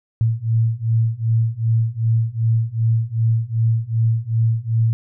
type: beating tone pair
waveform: sine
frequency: 112.2 / 114.8 Hz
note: A2 / A#2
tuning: +34 / -26 cents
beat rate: 2.6 Hz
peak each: -19 / -18 dBFS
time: 0.21-4.93 s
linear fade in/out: 0 ms
effects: none